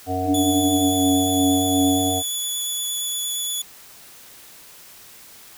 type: harmonic tone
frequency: 92.4 Hz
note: F#2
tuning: 2 cents flat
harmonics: 1 / 3 / 5 / 7 / 8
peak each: -28 / -27 / -30 / -30 / -25 dBFS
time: 0.06-2.23 s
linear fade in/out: 50 ms
type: tone with pitch glide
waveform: sine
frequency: 288.8 to 279.9 Hz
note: D4 to C#4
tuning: -29 to +17 cents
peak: -18 dBFS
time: 0.24-2.13 s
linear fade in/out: 50 ms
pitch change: -54 cents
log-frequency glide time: 0.74-0.99 s
type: tone with vibrato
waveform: 15% pulse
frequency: 3428 Hz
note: A7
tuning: 46 cents flat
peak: -17 dBFS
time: 0.34-3.62 s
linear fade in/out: 5 ms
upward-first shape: sine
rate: 8.6 Hz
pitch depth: 11 cents each way
effects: white hiss -45 dBFS RMS until 5.57 s